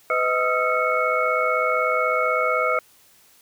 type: tone cluster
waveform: sine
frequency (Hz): 503 / 633 / 1262 / 1358 / 2203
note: B4 / D#5 / D#6 / F6 / C#7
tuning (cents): +32 / +30 / +24 / -49 / -11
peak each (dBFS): -25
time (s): 0.1-2.79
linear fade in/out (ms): 2
effects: white hiss -55 dBFS RMS until 3.41 s